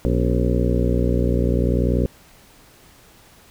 harmonic tone with a mistuned harmonic, 60.4 Hz, B1, 38 cents flat, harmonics 1 / 2 / 3 / 4 / 5 / 6 / 7 / 8 / 9, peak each -20 / -23 / -25 / -26 / -27 / -28 / -28 / -29 / -30 dBFS, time 0.05-2.06 s, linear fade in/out 0 ms, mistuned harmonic 5, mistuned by -120 cents, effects pink hiss -50 dBFS RMS until 3.5 s

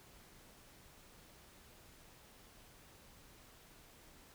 silence, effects pink hiss -61 dBFS RMS until 4.34 s

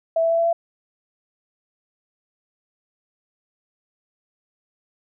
sine tone with pitch steps, 657 / 661.6 / 666.2 / 670.8 / 675.5 Hz, E5 / E5 / E5 / E5 / E5, -6 / +6 / +18 / +30 / +42 cents, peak -16 dBFS, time 0.16-0.53 s, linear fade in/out 5 ms, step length 74 ms, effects none

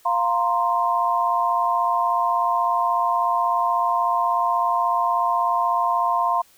sine chord, F suspended fourth, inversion none, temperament just, 698.5 / 931.3 / 1047.7 Hz, F5 / Bb5 / C6, 0 / -2 / +2 cents, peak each -23 / -23 / -21 dBFS, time 0.05-6.42 s, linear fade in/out 10 ms, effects white hiss -55 dBFS RMS until 6.57 s

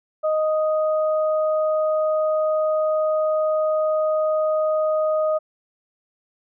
sine tone pair together, 622.2 / 1244.5 Hz, D#5 / D#6, 0 / 0 cents, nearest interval octave, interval 1200 cents, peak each -18 / -28 dBFS, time 0.23-5.39 s, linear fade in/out 20 ms, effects none

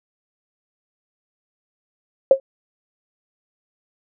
sine tone with exponential decay, 538 Hz, C5, 48 cents sharp, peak -3 dBFS, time 2.31-2.4 s, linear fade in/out 2 ms, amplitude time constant 19 ms, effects none

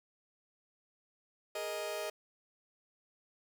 sawtooth chord, Ab suspended second, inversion none, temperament just, 415.3 / 467.2 / 623 Hz, Ab4 / Bb4 / Eb5, 0 / +4 / +2 cents, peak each -39 / -40 / -34 dBFS, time 1.55-2.1 s, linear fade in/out 5 ms, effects none

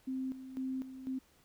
sine tone with tremolo, 261.6 Hz, C4, in tune, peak -34 dBFS, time 0.07-1.19 s, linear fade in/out 10 ms, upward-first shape square, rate 2 Hz, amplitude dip 70%, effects pink hiss -67 dBFS RMS until 1.44 s

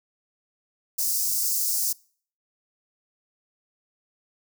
white high-pass noise, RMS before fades -25 dBFS, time 0.98-1.93 s, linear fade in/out 10 ms, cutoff 4900 Hz, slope 48 dB/octave, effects noise-tail reverb RT60 0.5 s tail -25 dB re dry

